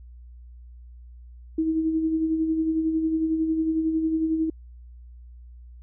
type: tone with tremolo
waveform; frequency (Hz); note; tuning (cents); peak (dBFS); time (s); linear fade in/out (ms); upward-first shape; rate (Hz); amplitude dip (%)
sine; 320; D#4; +49; -19; 1.58-4.5; 5; sine; 11; 45
effects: added 60 Hz sine -42 dBFS peak until 5.82 s